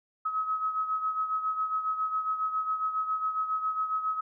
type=beating tone pair; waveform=sine; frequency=1277 / 1284.3 Hz; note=D#6 / E6; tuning=+45 / -46 cents; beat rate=7.3 Hz; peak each=-28 / -35 dBFS; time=0.25-4.21 s; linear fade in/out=10 ms; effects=none